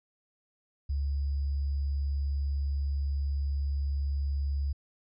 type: tone with sample-and-hold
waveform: sine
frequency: 70.2 Hz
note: C#2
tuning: 22 cents sharp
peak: -27 dBFS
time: 0.89-4.73 s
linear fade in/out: 10 ms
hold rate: 4900 Hz
effects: resampled to 16000 Hz